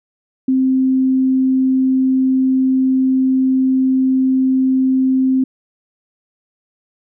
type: tone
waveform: sine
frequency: 261.6 Hz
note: C4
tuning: in tune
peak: -11 dBFS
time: 0.48-5.44 s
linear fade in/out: 5 ms
effects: none